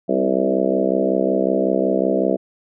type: harmonic tone with a mistuned harmonic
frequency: 65.41 Hz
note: C2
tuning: in tune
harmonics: 3 / 4 / 5 / 6 / 7 / 8 / 9 / 10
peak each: -24 / -24 / -24 / -24 / -24 / -24 / -24 / -24 dBFS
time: 0.08-2.37 s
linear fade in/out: 20 ms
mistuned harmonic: 5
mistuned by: +19 cents
effects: none